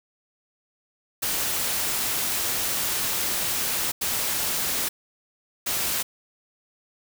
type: noise bursts at uneven times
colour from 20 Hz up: white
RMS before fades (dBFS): -26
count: 3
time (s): 1.22-3.92 / 4.01-4.89 / 5.66-6.03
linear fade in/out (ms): 10
effects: none